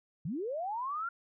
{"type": "linear sweep", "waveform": "sine", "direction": "up", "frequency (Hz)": [130.81, 1413], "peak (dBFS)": -33, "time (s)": [0.25, 1.09], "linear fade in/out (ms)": 5, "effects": []}